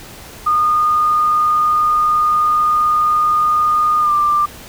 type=tone with pitch glide; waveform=sine; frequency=1224 to 1185.7 Hz; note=D#6 to D6; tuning=-29 to +16 cents; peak=-11 dBFS; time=0.46-4.46 s; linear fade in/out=10 ms; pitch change=-55 cents; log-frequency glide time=4-4.12 s; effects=pink hiss -36 dBFS RMS until 4.68 s